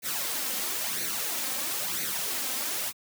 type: noise with flanger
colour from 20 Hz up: white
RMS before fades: -31 dBFS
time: 0.02-2.93 s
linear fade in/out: 50 ms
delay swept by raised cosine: 0.48 to 3.88 ms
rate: 1 Hz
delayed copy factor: +0.6
effects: high-pass 150 Hz 12 dB/octave